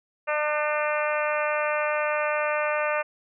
harmonic tone, 300.4 Hz, D4, 39 cents sharp, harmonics 2 / 3 / 4 / 5 / 6 / 7 / 8 / 9, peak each -26 / -33 / -30 / -32 / -34 / -36 / -34 / -37 dBFS, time 0.27-3.03 s, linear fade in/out 20 ms, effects none

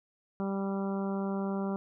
harmonic tone, 195.9 Hz, G3, 1 cent flat, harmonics 1 / 2 / 3 / 4 / 5 / 6 / 7, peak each -31 / -37 / -41 / -43 / -45 / -47 / -48 dBFS, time 0.4-1.76 s, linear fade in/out 0 ms, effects none

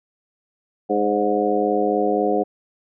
harmonic tone with a mistuned harmonic, 103.83 Hz, G#2, in tune, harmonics 2 / 3 / 4 / 5 / 6 / 7, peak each -27 / -24 / -22 / -23 / -30 / -23 dBFS, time 0.89-2.44 s, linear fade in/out 20 ms, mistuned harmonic 6, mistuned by -55 cents, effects none

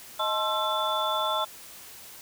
sine tone cluster, 628 / 868 / 1058 / 1344 / 3481 Hz, D#5 / A5 / C6 / E6 / A7, +16 / -24 / +19 / +33 / -19 cents, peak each -31 dBFS, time 0.19-1.45 s, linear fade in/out 10 ms, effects white hiss -46 dBFS RMS until 2.21 s

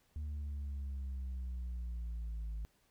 sine exponential sweep, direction down, 75.8 to 53 Hz, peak -35 dBFS, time 0.16-2.65 s, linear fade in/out 0 ms, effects tanh soft clip ceiling -37 dBFS + pink hiss -73 dBFS RMS until 2.9 s

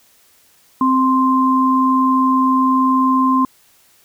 sine tone pair together, 261.6 / 1046.5 Hz, C4 / C6, 0 / 0 cents, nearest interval 2 octaves, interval 2400 cents, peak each -14 dBFS, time 0.81-3.45 s, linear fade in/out 2 ms, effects white hiss -53 dBFS RMS until 4.04 s

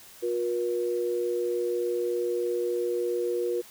sine tone pair together, 358.4 / 478.4 Hz, F4 / A#4, +45 / +45 cents, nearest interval perfect fourth, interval 500 cents, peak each -28 dBFS, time 0.22-3.62 s, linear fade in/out 20 ms, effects white hiss -50 dBFS RMS until 3.7 s

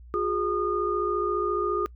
sine tone cluster, 359.3 / 413.8 / 1222 Hz, F4 / G#4 / D#6, +49 / -6 / -32 cents, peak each -28 dBFS, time 0.14-1.86 s, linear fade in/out 0 ms, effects noise-tail reverb RT60 0.1 s tail -24 dB re dry + added 60 Hz sine -44 dBFS peak until 1.95 s

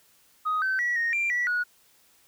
sine tone with pitch steps, 1252 / 1537 / 1933 / 1859 / 2371 / 1948 / 1457 Hz, D#6 / G6 / B6 / A#6 / D7 / B6 / F#6, +10 / -35 / -38 / -5 / +16 / -24 / -27 cents, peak -22 dBFS, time 0.45-1.64 s, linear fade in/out 20 ms, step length 170 ms, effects tanh soft clip ceiling -20 dBFS + white hiss -61 dBFS RMS until 2.27 s

